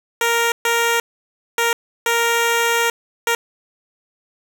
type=tone bursts at uneven times; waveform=10% pulse; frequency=466.2 Hz; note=A#4; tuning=in tune; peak=-7 dBFS; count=5; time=0.21-0.52 / 0.65-1 / 1.58-1.73 / 2.06-2.9 / 3.27-3.35 s; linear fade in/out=2 ms; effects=none